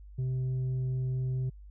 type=tone with tanh clipping; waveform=sine; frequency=128.9 Hz; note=C3; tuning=26 cents flat; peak=-29 dBFS; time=0.18-1.5 s; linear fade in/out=10 ms; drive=3 dB; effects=added 50 Hz sine -46 dBFS peak until 1.7 s